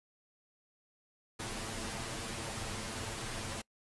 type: noise with comb filter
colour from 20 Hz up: pink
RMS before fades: -40 dBFS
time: 1.39-3.62 s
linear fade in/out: 10 ms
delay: 8.9 ms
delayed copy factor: +0.7
effects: noise-tail reverb RT60 0.1 s tail -25 dB re dry + resampled to 24000 Hz